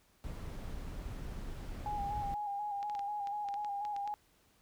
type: noise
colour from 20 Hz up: brown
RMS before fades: -42 dBFS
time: 0.24-2.34 s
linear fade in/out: 0 ms
type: tone with vibrato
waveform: sine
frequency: 819 Hz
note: G#5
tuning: 24 cents flat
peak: -35 dBFS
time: 1.86-4.14 s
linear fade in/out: 0 ms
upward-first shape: square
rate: 4.1 Hz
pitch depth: 31 cents each way
type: clicks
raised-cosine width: 0.2 ms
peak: -32 dBFS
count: 11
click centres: 2.829 / 2.898 / 2.951 / 2.993 / 3.272 / 3.487 / 3.541 / 3.647 / 3.851 / 3.964 / 4.076 s
effects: pink hiss -69 dBFS RMS until 4.61 s